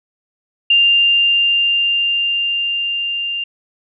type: tone with level ramp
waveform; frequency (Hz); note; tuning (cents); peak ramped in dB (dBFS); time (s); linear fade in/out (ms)
sine; 2794; F7; 0; -8 to -19; 0.7-3.44; 5
effects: none